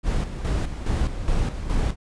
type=noise with tremolo; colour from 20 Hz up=brown; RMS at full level=-22 dBFS; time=0.03-1.96 s; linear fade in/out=50 ms; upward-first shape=square; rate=2.4 Hz; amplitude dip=60%; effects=resampled to 22050 Hz